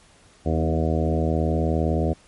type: harmonic tone with a mistuned harmonic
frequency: 79.8 Hz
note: D#2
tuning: 44 cents sharp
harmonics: 1 / 2 / 3 / 4 / 5 / 6 / 7 / 8 / 9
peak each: -23 / -26 / -28 / -29 / -30 / -31 / -31 / -32 / -33 dBFS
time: 0.45-2.14 s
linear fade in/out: 20 ms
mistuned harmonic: 3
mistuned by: +16 cents
effects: pink hiss -54 dBFS RMS until 2.27 s + MP3 48 kbps